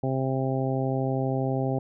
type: harmonic tone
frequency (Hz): 132.4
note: C3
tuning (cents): +21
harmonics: 1 / 2 / 3 / 4 / 5 / 6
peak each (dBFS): -27 / -30 / -32 / -33 / -34 / -35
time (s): 0.03-1.79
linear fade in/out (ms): 5
effects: none